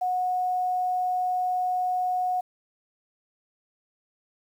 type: tone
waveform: sine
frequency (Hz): 731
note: F#5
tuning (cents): -21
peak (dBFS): -23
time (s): 0.01-2.41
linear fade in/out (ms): 10
effects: 9-bit